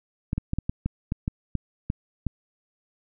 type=clicks; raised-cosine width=5 ms; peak=-13 dBFS; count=11; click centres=0.331 / 0.38 / 0.534 / 0.586 / 0.695 / 0.86 / 1.121 / 1.279 / 1.553 / 1.901 / 2.267 s; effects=none